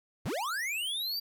square linear sweep, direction up, 55 to 4765 Hz, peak -32 dBFS, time 0.25-1.2 s, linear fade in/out 10 ms, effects 11-bit

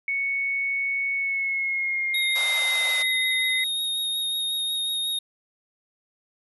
sine tone with pitch glide, 2217 to 2045 Hz, C#7 to C7, 0 to -40 cents, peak -23 dBFS, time 0.08-3.64 s, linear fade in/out 2 ms, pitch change -140 cents, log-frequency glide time 1.15-2.98 s
square tone with vibrato, 3729 Hz, A#7, in tune, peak -25 dBFS, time 2.14-5.19 s, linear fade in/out 5 ms, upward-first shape sine, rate 5.5 Hz, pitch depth 15 cents each way
pink band-pass noise, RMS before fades -35 dBFS, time 2.35-3.03 s, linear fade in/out 10 ms, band 530 to 11000 Hz, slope 48 dB/octave
effects none

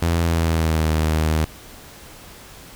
sawtooth tone with pitch glide, 84.1 to 78.47 Hz, E2 to D#2, +35 to +15 cents, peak -13 dBFS, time 0.02-1.45 s, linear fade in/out 5 ms, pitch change -120 cents, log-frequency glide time 0.23-0.9 s, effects pink hiss -42 dBFS RMS until 2.75 s

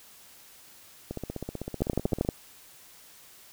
two click trains, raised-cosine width 2 ms, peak -20 / -11 dBFS, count 19 / 7, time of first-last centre 1.11-2.249 / 1.82-2.289 s, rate 15.8 / 12.8 Hz, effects white hiss -53 dBFS RMS until 3.52 s

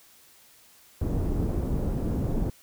pink low-pass noise, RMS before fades -27 dBFS, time 1.01-2.5 s, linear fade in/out 5 ms, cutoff 360 Hz, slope 12 dB/octave, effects white hiss -56 dBFS RMS until 2.62 s

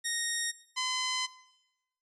10% pulse tone pair in turn, 1864.7 / 1021.4 Hz, A#6 / C6, 0 / -42 cents, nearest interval minor seventh, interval 1042 cents, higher first, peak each -21 dBFS, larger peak neither, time 0.04-0.52 / 0.76-1.27 s, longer second, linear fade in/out 20 ms, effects noise-tail reverb RT60 0.9 s tail -18 dB re dry + resampled to 24000 Hz

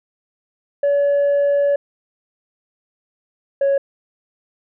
sine tone pair in turn, 569 / 554.4 Hz, C#5 / C#5, +45 / 0 cents, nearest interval unison, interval 45 cents, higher first, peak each -11 dBFS, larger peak neither, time 0.83-1.76 / 3.61-3.78 s, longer first, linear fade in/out 5 ms, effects tanh soft clip ceiling -12 dBFS

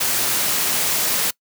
white noise, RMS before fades -20 dBFS, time 0-1.31 s, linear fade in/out 10 ms, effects noise-tail reverb RT60 0.1 s tail -23 dB re dry + high-pass 100 Hz 12 dB/octave

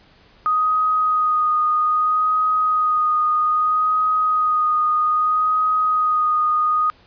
sine tone with vibrato, 1244.5 Hz, D#6, in tune, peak -15 dBFS, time 0.46-6.9 s, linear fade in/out 0 ms, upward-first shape sine, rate 0.62 Hz, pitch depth 17 cents each way, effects pink hiss -52 dBFS RMS until 7.06 s + resampled to 11025 Hz

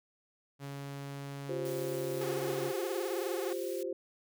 sawtooth tone, 139.9 Hz, C#3, 16 cents sharp, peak -36 dBFS, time 0.59-2.73 s, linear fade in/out 50 ms
sine chord, F suspended second, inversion none, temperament equal with one note detuned, 349.2 / 388.6 / 523.3 Hz, F4 / G4 / C5, 0 / -15 / 0 cents, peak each -38 dBFS, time 1.49-3.93 s, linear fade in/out 5 ms
white high-pass noise, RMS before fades -49 dBFS, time 1.65-3.83 s, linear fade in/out 2 ms, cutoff 2100 Hz, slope 12 dB/octave
sawtooth tone with vibrato, 392 Hz, G4, in tune, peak -34 dBFS, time 2.21-3.53 s, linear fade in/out 2 ms, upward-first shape sine, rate 19 Hz, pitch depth 180 cents each way
effects none

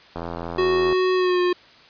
click train, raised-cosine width 1 ms, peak -16 dBFS, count 66, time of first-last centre 0.16-0.927 s, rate 84.8 Hz
square tone with pitch glide, 370 to 358 Hz, F#4 to F4, 0 to +43 cents, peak -18 dBFS, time 0.58-1.53 s, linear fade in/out 5 ms, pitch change -57 cents, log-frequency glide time 1.15-1.4 s
effects white hiss -49 dBFS RMS until 1.89 s + resampled to 11025 Hz

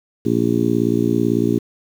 harmonic tone, 58 Hz, A#1, 8 cents flat, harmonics 2 / 3 / 4 / 5 / 6 / 7, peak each -24 / -26 / -20 / -20 / -21 / -23 dBFS, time 0.25-1.59 s, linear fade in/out 10 ms, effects 7-bit

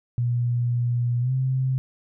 sine tone with pitch glide, 120.7 to 130.87 Hz, B2 to C3, -39 to +1 cents, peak -20 dBFS, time 0.18-1.78 s, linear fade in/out 0 ms, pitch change +140 cents, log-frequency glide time 1.2-1.32 s, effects none

